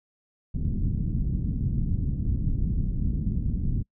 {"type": "low-pass noise", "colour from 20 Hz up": "pink", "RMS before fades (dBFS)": -26, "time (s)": [0.54, 3.83], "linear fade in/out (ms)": 10, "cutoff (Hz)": 220, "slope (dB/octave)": 24, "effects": ["noise-tail reverb RT60 0.1 s tail -26 dB re dry"]}